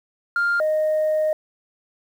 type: tone pair in turn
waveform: sine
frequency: 1400 / 619.3 Hz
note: F6 / D#5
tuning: +4 / -8 cents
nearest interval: octave + major second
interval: 1412 cents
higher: first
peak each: -16 dBFS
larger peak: neither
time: 0.36-0.6 / 0.6-1.33 s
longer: second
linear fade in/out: 2 ms
effects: tanh soft clip ceiling -15 dBFS + 8-bit